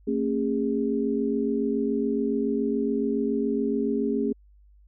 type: tone cluster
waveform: sine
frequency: 225.4 / 272.5 / 408.7 Hz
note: A3 / C#4 / G#4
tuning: +42 / -29 / -28 cents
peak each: -27 dBFS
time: 0.07-4.33 s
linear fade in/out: 10 ms
effects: added 50 Hz sine -52 dBFS peak until 4.87 s